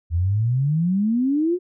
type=exponential sweep; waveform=sine; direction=up; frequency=80 to 370 Hz; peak=-17 dBFS; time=0.1-1.59 s; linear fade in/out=50 ms; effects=none